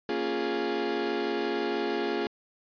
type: chord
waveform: 35% pulse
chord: Bb minor seventh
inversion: none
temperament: equal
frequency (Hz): 233.1 / 277.2 / 349.2 / 415.3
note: Bb3 / Db4 / F4 / Ab4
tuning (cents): 0 / 0 / 0 / 0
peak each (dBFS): -35 / -34 / -30 / -29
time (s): 0.09-2.27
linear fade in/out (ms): 2
effects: resampled to 11025 Hz